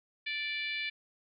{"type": "harmonic tone", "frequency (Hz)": 586, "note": "D5", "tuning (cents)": -4, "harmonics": [3, 4, 5, 6, 7, 8], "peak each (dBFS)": [-41, -35, -43, -42, -45, -53], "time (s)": [0.26, 0.9], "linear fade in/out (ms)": 10, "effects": []}